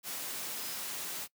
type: tone in noise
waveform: sine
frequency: 5060 Hz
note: D#8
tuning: 28 cents sharp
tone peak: -48 dBFS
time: 0.55-0.79 s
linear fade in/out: 50 ms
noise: white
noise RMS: -39 dBFS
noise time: 0.03-1.28 s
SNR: -12 dB
effects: noise-tail reverb RT60 0.1 s tail -22 dB re dry + high-pass 150 Hz 12 dB/octave